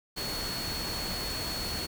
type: tone in noise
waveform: sine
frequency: 4371 Hz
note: C#8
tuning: 25 cents flat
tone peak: -35 dBFS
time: 0.16-1.87 s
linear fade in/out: 20 ms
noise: pink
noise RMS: -36 dBFS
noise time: 0.16-1.87 s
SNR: -2 dB
effects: none